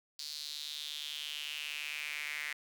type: tone with high-pass filter sweep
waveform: sawtooth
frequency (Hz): 148.8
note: D3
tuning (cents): +23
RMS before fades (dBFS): -41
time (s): 0.19-2.53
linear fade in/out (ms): 0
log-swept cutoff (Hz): 4500 to 2000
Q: 4.9
effects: none